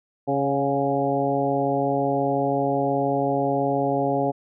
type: harmonic tone with a mistuned harmonic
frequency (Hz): 138.59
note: C#3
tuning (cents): 0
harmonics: 1 / 2 / 3 / 4 / 5 / 6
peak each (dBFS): -30 / -26 / -27 / -26 / -26 / -29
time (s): 0.27-4.32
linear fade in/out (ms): 20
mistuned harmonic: 5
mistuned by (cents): +32
effects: none